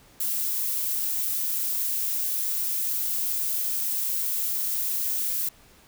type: noise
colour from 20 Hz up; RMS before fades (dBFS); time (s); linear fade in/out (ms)
violet; -27; 0.2-5.49; 5
effects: pink hiss -55 dBFS RMS until 5.87 s